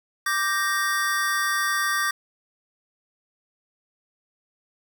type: chord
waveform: square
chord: G minor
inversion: second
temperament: equal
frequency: 1174.7 / 1568 / 1864.7 Hz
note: D6 / G6 / Bb6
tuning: 0 / 0 / 0 cents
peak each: -27 dBFS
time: 0.26-2.11 s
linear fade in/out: 5 ms
effects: 8-bit